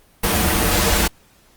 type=noise with comb filter; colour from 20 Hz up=pink; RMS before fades=-17 dBFS; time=0.23-1.08 s; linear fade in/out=10 ms; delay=7.5 ms; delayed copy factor=-1; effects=pink hiss -54 dBFS RMS until 1.56 s + Opus 32 kbps